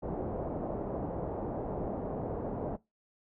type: low-pass noise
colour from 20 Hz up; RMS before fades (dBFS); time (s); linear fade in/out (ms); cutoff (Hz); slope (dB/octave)
white; -36; 0.02-2.77; 20; 680; 24
effects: noise-tail reverb RT60 0.2 s tail -20 dB re dry